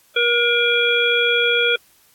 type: harmonic tone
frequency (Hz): 476.4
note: A#4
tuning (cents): +38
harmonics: 1 / 3 / 5 / 7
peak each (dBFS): -20 / -20 / -20 / -20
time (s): 0.16-1.76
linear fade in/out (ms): 5
effects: white hiss -55 dBFS RMS until 2.14 s + AAC 64 kbps